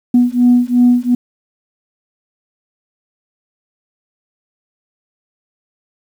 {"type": "beating tone pair", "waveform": "sine", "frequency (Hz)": [243.5, 246.3], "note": ["B3", "B3"], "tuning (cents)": [-24, -5], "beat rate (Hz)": 2.8, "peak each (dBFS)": -10, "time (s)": [0.14, 1.15], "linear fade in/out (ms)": 5, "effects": ["tanh soft clip ceiling -2 dBFS", "7-bit"]}